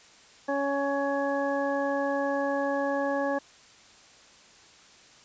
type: harmonic tone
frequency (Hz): 279.4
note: C#4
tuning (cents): +14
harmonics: 1 / 2 / 3 / 4 / 6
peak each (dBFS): -31 / -28 / -33 / -37 / -35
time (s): 0.48-3.39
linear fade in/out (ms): 10
effects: white hiss -54 dBFS RMS until 5.24 s + resampled to 16000 Hz